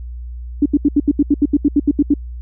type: tone bursts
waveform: sine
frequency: 288.9 Hz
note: D4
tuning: 28 cents flat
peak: -8 dBFS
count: 14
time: 0.62-2.14 s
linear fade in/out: 5 ms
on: 38 ms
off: 76 ms
effects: added 60 Hz sine -26 dBFS peak until 2.41 s